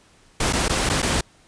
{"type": "noise with dropouts", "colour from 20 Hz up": "pink", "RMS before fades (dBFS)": -21, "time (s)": [0.4, 1.21], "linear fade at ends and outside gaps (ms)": 5, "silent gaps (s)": [[0.527, 0.532], [0.683, 0.694], [0.892, 0.897], [1.02, 1.027]], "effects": ["pink hiss -55 dBFS RMS until 1.47 s", "resampled to 22050 Hz"]}